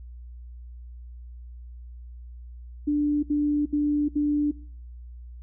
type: tone bursts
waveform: sine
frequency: 294.1 Hz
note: D4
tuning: 3 cents sharp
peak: -20 dBFS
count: 4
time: 2.87-4.514 s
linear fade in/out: 10 ms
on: 360 ms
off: 68 ms
effects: noise-tail reverb RT60 0.5 s tail -21 dB re dry + added 60 Hz sine -39 dBFS peak until 5.42 s